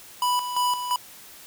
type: tone with tremolo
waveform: square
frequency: 987.8 Hz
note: B5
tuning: in tune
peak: -21 dBFS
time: 0.22-0.96 s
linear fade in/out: 2 ms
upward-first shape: square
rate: 2.9 Hz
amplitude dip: 60%
effects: white hiss -46 dBFS RMS until 1.46 s